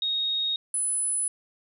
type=tone pair in turn; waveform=sine; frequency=3741 / 10051 Hz; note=A#7 / D#9; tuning=+5 / +16 cents; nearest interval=octave + perfect fourth; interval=1711 cents; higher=second; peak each=-24 dBFS; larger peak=neither; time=0.02-0.56 / 0.74-1.28 s; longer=neither; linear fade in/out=2 ms; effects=none